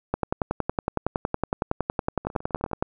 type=two click trains; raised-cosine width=1 ms; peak=-9 / -24 dBFS; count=30 / 10; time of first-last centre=0.14-2.825 / 2.25-2.714 s; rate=10.8 / 19.4 Hz; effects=none